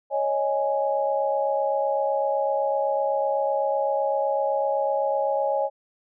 sine chord, C# suspended second, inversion none, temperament equal, 554.4 / 622.3 / 830.6 Hz, C#5 / D#5 / G#5, 0 / 0 / 0 cents, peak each -24 / -27 / -26 dBFS, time 0.1-5.7 s, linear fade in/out 50 ms, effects none

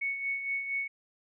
sine tone with tremolo, 2217 Hz, C#7, in tune, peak -28 dBFS, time 0.01-0.88 s, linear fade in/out 10 ms, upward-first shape sine, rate 4.3 Hz, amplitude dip 55%, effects none

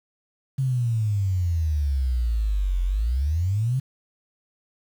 sine exponential two-way sweep, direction down then up, 136.3 to 43.65 to 136.3 Hz, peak -20 dBFS, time 0.58-3.8 s, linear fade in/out 10 ms, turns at 2.83 s, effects 8-bit

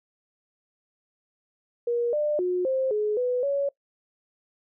sine tone with pitch steps, 475.4 / 597 / 361.2 / 526 / 422.6 / 496.6 / 561 Hz, A#4 / D5 / F#4 / C5 / G#4 / B4 / C#5, +34 / +28 / -42 / +9 / +30 / +9 / +21 cents, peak -22 dBFS, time 1.87-3.69 s, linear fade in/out 5 ms, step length 260 ms, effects noise-tail reverb RT60 0.1 s tail -21 dB re dry

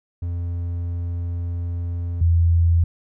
triangle / sine tone pair in turn, 86.5 / 84.43 Hz, F2 / E2, -16 / +42 cents, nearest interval unison, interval 42 cents, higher first, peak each -21 / -13 dBFS, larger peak second, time 0.22-2.21 / 2.21-2.84 s, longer first, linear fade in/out 5 ms, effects none

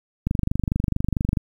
click train, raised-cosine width 5 ms, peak -9 dBFS, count 28, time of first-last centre 0.27-1.372 s, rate 24.5 Hz, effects 8-bit

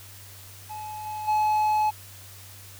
triangle tone with level steps, 854 Hz, G#5, 48 cents sharp, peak -32 / -29 / -18 dBFS, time 0.69-1.91 s, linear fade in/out 20 ms, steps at 1.05 / 1.27 s, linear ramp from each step 20 ms, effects added 97 Hz sine -47 dBFS peak until 2.79 s + white hiss -47 dBFS RMS until 2.79 s

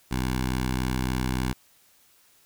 10% pulse tone with notch filter, 63.5 Hz, B1, 49 cents sharp, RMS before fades -27 dBFS, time 0.11-1.53 s, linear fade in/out 5 ms, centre 480 Hz, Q 1.4, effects white hiss -60 dBFS RMS until 2.45 s

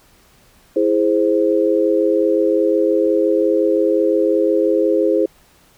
sine chord, E augmented, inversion none, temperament equal, 329.6 / 415.3 / 523.3 Hz, E4 / G#4 / B#4, 0 / 0 / 0 cents, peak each -17 dBFS, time 0.76-5.26 s, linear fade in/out 5 ms, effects pink hiss -52 dBFS RMS until 5.77 s

